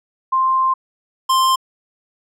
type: tone pair in turn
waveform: sine / square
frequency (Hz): 1049 / 1049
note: C6 / C6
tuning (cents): +4 / +4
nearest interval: unison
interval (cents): 0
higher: neither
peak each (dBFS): -13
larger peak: neither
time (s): 0.32-0.74 / 1.29-1.56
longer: first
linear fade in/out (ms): 10
effects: low-pass 12000 Hz 12 dB/octave